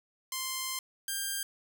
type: tone pair in turn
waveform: 5% pulse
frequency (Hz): 1046.5 / 1594.8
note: C6 / G6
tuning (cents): 0 / +29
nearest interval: perfect fifth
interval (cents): 729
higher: second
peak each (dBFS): -21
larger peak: neither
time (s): 0.32-0.79 / 1.08-1.43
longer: first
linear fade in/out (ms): 2
effects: none